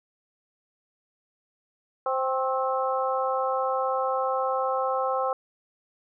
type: harmonic tone with a mistuned harmonic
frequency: 261.6 Hz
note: C4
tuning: in tune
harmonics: 2 / 3 / 4 / 5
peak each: -27 / -29 / -30 / -31 dBFS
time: 2.06-5.33 s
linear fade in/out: 2 ms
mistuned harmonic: 4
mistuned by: +38 cents
effects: none